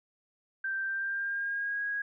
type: tone with pitch glide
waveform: sine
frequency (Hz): 1568 to 1647.9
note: G6 to G#6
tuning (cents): 0 to -14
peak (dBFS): -30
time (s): 0.64-2.02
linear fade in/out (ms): 5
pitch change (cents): +86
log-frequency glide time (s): 0.85-1.83
effects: none